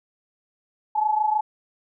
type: tone pair together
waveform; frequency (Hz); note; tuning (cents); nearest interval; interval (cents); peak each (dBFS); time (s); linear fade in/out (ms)
sine; 851 / 877.5; G#5 / A5; +42 / -5; minor second; 53; -20 / -25; 0.95-1.41; 10
effects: none